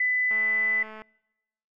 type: tone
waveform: sine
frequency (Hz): 2000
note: B6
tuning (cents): +21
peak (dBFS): -21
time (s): 0-0.83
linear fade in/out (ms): 5
type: click train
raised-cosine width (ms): 0.5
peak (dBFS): -28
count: 155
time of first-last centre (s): 0.31-1.02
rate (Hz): 217
effects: noise-tail reverb RT60 1.0 s tail -26 dB re dry